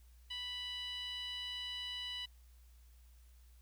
15% pulse tone with band-pass filter, 987.8 Hz, B5, in tune, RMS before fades -43 dBFS, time 0.3-2.26 s, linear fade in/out 10 ms, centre 3300 Hz, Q 3.9, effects added 60 Hz sine -58 dBFS peak until 3.61 s + white hiss -72 dBFS RMS until 3.61 s

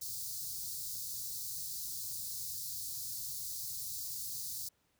white band-stop noise, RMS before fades -41 dBFS, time 0.01-4.69 s, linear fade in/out 10 ms, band 150 to 4200 Hz, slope 48 dB/octave, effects pink hiss -75 dBFS RMS until 4.99 s + high-pass 60 Hz 12 dB/octave

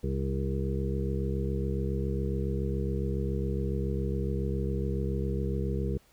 harmonic tone with a mistuned harmonic, 67.2 Hz, C2, 47 cents sharp, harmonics 1 / 2 / 3 / 5 / 6 / 7, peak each -31 / -33 / -35 / -40 / -37 / -39 dBFS, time 0.03-5.98 s, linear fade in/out 10 ms, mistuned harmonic 5, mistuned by -28 cents, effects pink hiss -63 dBFS RMS until 6.12 s

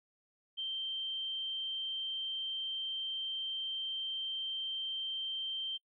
sine tone, 3136 Hz, G7, in tune, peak -35 dBFS, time 0.57-5.78 s, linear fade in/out 20 ms, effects noise-tail reverb RT60 0.1 s tail -26 dB re dry

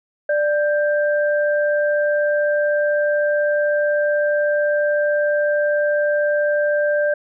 sine tone pair together, 590.7 / 1577 Hz, D5 / G6, +10 / +10 cents, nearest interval octave + perfect fourth, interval 1700 cents, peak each -16 / -23 dBFS, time 0.29-7.14 s, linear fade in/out 5 ms, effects none

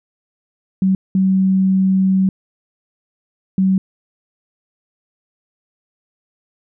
sine tone bursts at uneven times, 190 Hz, F#3, 46 cents sharp, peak -11 dBFS, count 3, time 0.82-0.95 / 1.15-2.29 / 3.58-3.78 s, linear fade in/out 2 ms, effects none

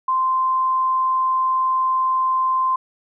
sine tone, 1041 Hz, C6, 9 cents flat, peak -16 dBFS, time 0.08-2.76 s, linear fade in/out 5 ms, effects none

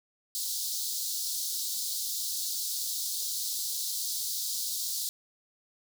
pink high-pass noise, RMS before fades -33 dBFS, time 0.35-5.09 s, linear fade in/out 0 ms, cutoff 3900 Hz, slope 48 dB/octave, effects none

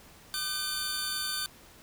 sawtooth tone cluster, 1205 / 1530 / 3564 / 4567 Hz, D6 / G6 / A7 / D8, +44 / -42 / +22 / -49 cents, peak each -39 / -34 / -34 / -31 dBFS, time 0.34-1.46 s, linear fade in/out 0 ms, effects pink hiss -54 dBFS RMS until 1.82 s

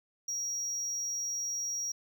triangle tone, 5680 Hz, F8, 28 cents sharp, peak -31 dBFS, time 0.28-1.92 s, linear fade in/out 5 ms, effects none

